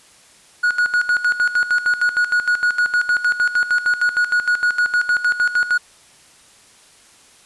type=tone with tremolo; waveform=triangle; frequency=1454 Hz; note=F#6; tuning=31 cents flat; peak=-11 dBFS; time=0.63-5.78 s; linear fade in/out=10 ms; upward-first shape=square; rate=6.5 Hz; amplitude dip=75%; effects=white hiss -49 dBFS RMS until 7.45 s + resampled to 24000 Hz